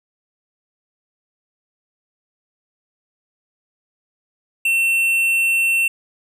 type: tone with tanh clipping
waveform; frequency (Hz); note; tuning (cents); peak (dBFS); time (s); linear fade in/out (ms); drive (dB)
sine; 2700; E7; +41; -16; 4.65-5.88; 5; 10
effects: none